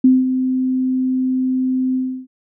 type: tone with ADSR envelope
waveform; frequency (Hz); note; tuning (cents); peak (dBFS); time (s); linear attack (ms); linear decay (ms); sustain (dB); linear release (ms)
sine; 258; C4; -24; -6; 0.04-2.27; 6; 200; -9; 320
effects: none